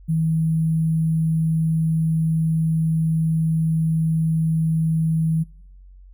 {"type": "tone with sample-and-hold", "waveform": "sine", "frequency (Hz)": 160.6, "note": "E3", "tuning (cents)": -45, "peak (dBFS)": -17, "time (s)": [0.08, 5.44], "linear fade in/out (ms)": 20, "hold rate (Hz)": 11025, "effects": ["noise-tail reverb RT60 0.9 s tail -25 dB re dry", "added 46 Hz sine -42 dBFS peak until 6.13 s"]}